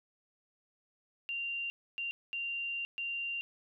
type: tone bursts at uneven times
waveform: sine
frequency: 2775 Hz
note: F7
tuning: 12 cents flat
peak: -34 dBFS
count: 4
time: 1.29-1.7 / 1.98-2.11 / 2.33-2.85 / 2.98-3.41 s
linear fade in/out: 0 ms
effects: none